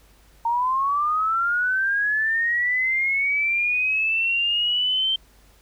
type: linear sweep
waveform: sine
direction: up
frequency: 915 to 3136 Hz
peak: -19 dBFS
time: 0.45-5.16 s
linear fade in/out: 5 ms
effects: added 50 Hz sine -54 dBFS peak until 5.61 s + pink hiss -57 dBFS RMS until 5.61 s